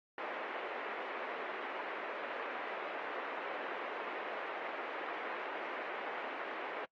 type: band-pass noise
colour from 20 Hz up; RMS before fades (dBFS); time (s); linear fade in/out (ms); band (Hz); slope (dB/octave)
pink; -42; 0.18-6.85; 2; 400 to 2300; 24
effects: noise-tail reverb RT60 0.1 s tail -24 dB re dry + AAC 32 kbps